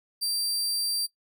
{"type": "tone", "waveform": "sawtooth", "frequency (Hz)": 4700, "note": "D8", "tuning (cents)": 1, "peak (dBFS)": -23, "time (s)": [0.21, 1.07], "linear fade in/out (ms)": 20, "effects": ["noise-tail reverb RT60 0.1 s tail -17 dB re dry"]}